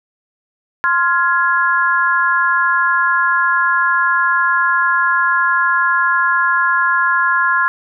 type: chord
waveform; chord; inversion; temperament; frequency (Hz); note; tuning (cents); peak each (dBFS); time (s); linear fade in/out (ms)
sine; F minor; second; just; 1047.7 / 1396.9 / 1676.3; C6 / F6 / Ab6; +2 / 0 / +16; -16; 0.84-7.68; 0
effects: none